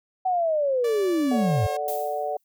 sine linear sweep, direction down, 758 to 87.31 Hz, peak -20 dBFS, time 0.25-1.67 s, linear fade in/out 10 ms
sawtooth tone with pitch glide, 581 to 539 Hz, D5 to C#5, -19 to -49 cents, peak -28 dBFS, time 0.84-1.77 s, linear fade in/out 5 ms, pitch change -130 cents, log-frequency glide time 1.26-1.51 s
sine chord, D major, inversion second, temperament equal, 440 / 587.3 / 740 Hz, A4 / D5 / F#5, 0 / 0 / 0 cents, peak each -32 / -29 / -28 dBFS, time 1.31-2.37 s, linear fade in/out 5 ms
violet noise with exponential decay, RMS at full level -32 dBFS, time 1.88-2.44 s, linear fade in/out 2 ms, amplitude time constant 120 ms
effects none

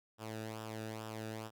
sawtooth tone with flanger, 110 Hz, A2, in tune, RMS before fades -44 dBFS, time 0.18-1.51 s, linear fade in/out 50 ms, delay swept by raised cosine 0.46 to 0.96 ms, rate 2.3 Hz, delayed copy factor -0.65, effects none

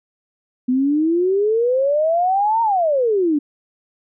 sine exponential two-way sweep, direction up then down, 247.6 to 933 to 281.3 Hz, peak -14 dBFS, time 0.68-3.39 s, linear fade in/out 10 ms, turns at 2.62 s, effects none

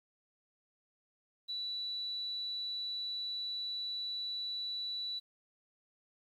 sine tone, 3950 Hz, B7, in tune, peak -36 dBFS, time 1.48-5.2 s, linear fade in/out 20 ms, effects 11-bit

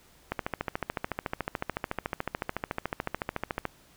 click train, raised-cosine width 0.5 ms, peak -14 dBFS, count 47, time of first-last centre 0.32-3.653 s, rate 13.8 Hz, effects pink hiss -59 dBFS RMS until 3.96 s

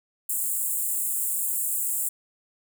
pink high-pass noise, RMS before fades -27 dBFS, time 0.29-2.09 s, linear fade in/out 5 ms, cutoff 7400 Hz, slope 96 dB/octave, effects none

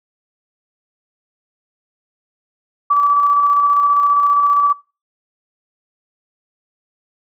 sine tone with tremolo, 1153 Hz, D6, 32 cents flat, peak -9 dBFS, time 2.9-4.73 s, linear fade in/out 10 ms, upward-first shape square, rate 15 Hz, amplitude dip 25%, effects noise-tail reverb RT60 0.3 s tail -22 dB re dry

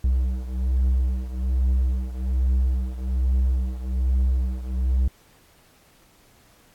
triangle beating tone pair, 63.5 / 64.7 Hz, B1 / C2, +49 / -19 cents, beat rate 1.2 Hz, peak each -19 / -23 dBFS, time 0.04-5.08 s, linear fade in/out 5 ms, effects pink hiss -57 dBFS RMS until 6.74 s + AAC 64 kbps

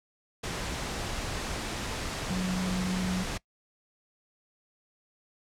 sine tone in noise, 184.3 Hz, F#3, 7 cents flat, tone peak -28 dBFS, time 2.3-3.24 s, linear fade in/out 10 ms, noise pink, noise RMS -34 dBFS, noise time 0.43-3.38 s, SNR +3 dB, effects noise-tail reverb RT60 0.1 s tail -22 dB re dry + low-pass 8000 Hz 12 dB/octave

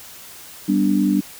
sine chord, G major, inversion none, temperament equal, 196 / 246.9 / 293.7 Hz, G3 / B3 / D4, 0 / 0 / 0 cents, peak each -18 / -22 / -18 dBFS, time 0.68-1.21 s, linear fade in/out 10 ms, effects white hiss -40 dBFS RMS until 1.39 s

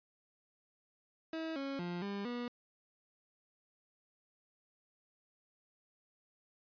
30% pulse tone with pitch steps, 322.4 / 274.7 / 175.3 / 200.4 / 242.2 Hz, E4 / C#4 / F3 / G3 / B3, -38 / -16 / +7 / +38 / -34 cents, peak -35 dBFS, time 1.33-2.48 s, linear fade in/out 2 ms, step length 230 ms, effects resampled to 11025 Hz

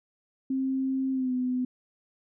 sine tone with pitch glide, 265 to 252.2 Hz, C4 to B3, +22 to +36 cents, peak -25 dBFS, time 0.5-1.65 s, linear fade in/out 5 ms, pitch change -86 cents, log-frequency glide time 1.12-1.33 s, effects none

